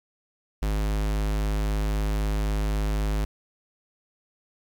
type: tone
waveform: square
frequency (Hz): 51.91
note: G#1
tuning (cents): 0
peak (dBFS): -24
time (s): 0.62-3.25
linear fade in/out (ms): 5
effects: 9-bit